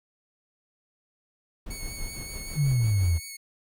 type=noise with tremolo; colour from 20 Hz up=brown; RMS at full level=-36 dBFS; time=1.66-3.18 s; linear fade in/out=5 ms; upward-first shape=sine; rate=6 Hz; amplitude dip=50%
type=tone with vibrato; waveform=10% pulse; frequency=2211 Hz; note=C#7; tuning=5 cents flat; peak=-29 dBFS; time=1.7-3.37 s; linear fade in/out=10 ms; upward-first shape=sine; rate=5.3 Hz; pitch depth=18 cents each way
type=exponential sweep; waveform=sine; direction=down; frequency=155.56 to 77.5 Hz; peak=-20 dBFS; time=2.55-3.2 s; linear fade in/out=50 ms
effects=none